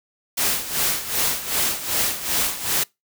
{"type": "noise with tremolo", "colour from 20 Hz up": "white", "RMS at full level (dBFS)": -20, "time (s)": [0.37, 2.84], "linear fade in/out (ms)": 10, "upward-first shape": "sine", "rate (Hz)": 2.6, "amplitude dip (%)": 75, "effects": ["noise-tail reverb RT60 0.2 s tail -25 dB re dry"]}